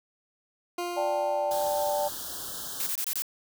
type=tone with exponential decay; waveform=20% pulse; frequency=350.9 Hz; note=F4; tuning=8 cents sharp; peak=-24 dBFS; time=0.78-2.72 s; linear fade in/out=5 ms; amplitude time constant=420 ms
type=chord; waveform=sine; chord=D suspended fourth; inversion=none; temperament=equal; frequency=587.3 / 784 / 880 Hz; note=D5 / G5 / A5; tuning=0 / 0 / 0 cents; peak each=-27 / -31 / -32 dBFS; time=0.96-2.09 s; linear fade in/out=20 ms
type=band-stop noise; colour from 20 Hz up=white; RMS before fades=-37 dBFS; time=1.51-2.89 s; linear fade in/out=2 ms; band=1700 to 3000 Hz; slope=96 dB/octave
type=noise bursts; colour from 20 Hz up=blue; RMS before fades=-30 dBFS; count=5; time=2.8-3.221 s; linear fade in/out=0 ms; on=65 ms; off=24 ms
effects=none